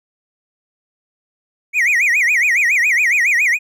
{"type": "tone with vibrato", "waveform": "triangle", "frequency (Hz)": 2157, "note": "C#7", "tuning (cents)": -48, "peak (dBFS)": -10, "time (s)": [1.73, 3.59], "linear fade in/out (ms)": 50, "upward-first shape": "sine", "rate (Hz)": 7.2, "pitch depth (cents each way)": 260, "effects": []}